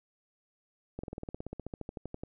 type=slowing click train; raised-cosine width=2 ms; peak=-25 dBFS; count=20; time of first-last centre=0.99-2.235 s; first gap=45 ms; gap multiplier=1.04; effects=none